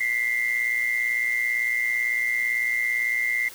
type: tone pair together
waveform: sine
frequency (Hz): 1982.1 / 2100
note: B6 / C7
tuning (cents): +6 / +6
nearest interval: minor second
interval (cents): 100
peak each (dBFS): -25 / -23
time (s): 0-3.49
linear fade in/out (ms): 10
effects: tanh soft clip ceiling -14 dBFS + white hiss -43 dBFS RMS until 3.54 s